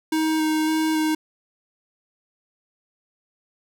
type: tone with vibrato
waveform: square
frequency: 313.8 Hz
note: D#4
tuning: 15 cents sharp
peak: -20 dBFS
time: 0.12-1.15 s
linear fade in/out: 5 ms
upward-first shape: square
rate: 1.8 Hz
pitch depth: 10 cents each way
effects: none